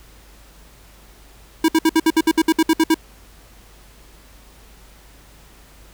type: tone bursts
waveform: square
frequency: 321.6 Hz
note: E4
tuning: 43 cents flat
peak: -12 dBFS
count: 13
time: 1.64-2.944 s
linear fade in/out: 5 ms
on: 44 ms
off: 61 ms
effects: added 50 Hz sine -46 dBFS peak until 5.93 s + pink hiss -49 dBFS RMS until 5.93 s